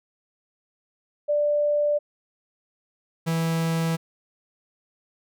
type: tone pair in turn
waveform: sine / 45% pulse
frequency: 589 / 164.14 Hz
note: D5 / E3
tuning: +5 / -7 cents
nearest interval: octave + minor seventh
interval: 2212 cents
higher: first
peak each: -19 / -22 dBFS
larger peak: first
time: 1.28-1.99 / 3.26-3.97 s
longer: neither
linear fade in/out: 20 ms
effects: none